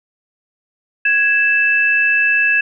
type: tone pair together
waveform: sine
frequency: 1661.2 / 2637 Hz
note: G#6 / E7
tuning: 0 / 0 cents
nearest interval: minor sixth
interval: 800 cents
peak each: -14 dBFS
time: 1.05-2.61 s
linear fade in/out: 5 ms
effects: none